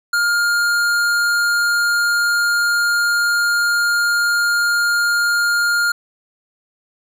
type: tone with tanh clipping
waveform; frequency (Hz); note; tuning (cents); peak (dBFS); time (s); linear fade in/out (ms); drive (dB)
sine; 1411; F6; +17; -16; 0.13-5.92; 5; 18
effects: none